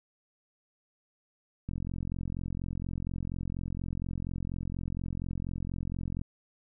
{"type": "click train", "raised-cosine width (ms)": 5, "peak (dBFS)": -23, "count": 201, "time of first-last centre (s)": [1.69, 6.215], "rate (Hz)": 44.2, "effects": []}